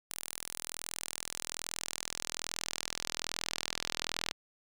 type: tone with band-pass filter sweep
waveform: sawtooth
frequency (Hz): 41.2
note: E1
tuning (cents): 0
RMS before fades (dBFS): -40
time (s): 0.1-4.32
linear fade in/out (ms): 10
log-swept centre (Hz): 11000 to 4200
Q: 1.2
effects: none